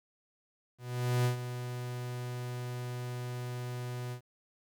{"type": "tone with ADSR envelope", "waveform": "45% pulse", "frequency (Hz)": 123.47, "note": "B2", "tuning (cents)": 0, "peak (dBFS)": -25, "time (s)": [0.78, 4.21], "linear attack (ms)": 470, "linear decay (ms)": 110, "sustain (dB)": -11, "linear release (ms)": 89, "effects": ["11-bit"]}